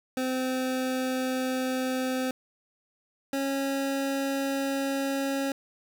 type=tone pair in turn; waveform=25% pulse; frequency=258 / 273.9 Hz; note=C4 / C#4; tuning=-24 / -21 cents; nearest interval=minor second; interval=103 cents; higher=second; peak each=-23 dBFS; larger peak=neither; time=0.17-2.31 / 3.33-5.52 s; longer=second; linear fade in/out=2 ms; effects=none